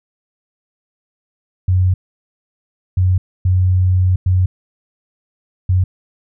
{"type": "tone bursts at uneven times", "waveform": "sine", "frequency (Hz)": 92, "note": "F#2", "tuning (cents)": -9, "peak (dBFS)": -10, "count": 5, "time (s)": [[1.68, 1.94], [2.97, 3.18], [3.45, 4.16], [4.26, 4.46], [5.69, 5.84]], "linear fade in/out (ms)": 5, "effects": []}